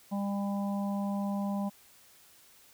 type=harmonic tone; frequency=200 Hz; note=G3; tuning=35 cents sharp; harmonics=1 / 3 / 4 / 5; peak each=-30 / -41 / -41 / -44 dBFS; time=0.11-1.7 s; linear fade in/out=20 ms; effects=white hiss -59 dBFS RMS until 2.73 s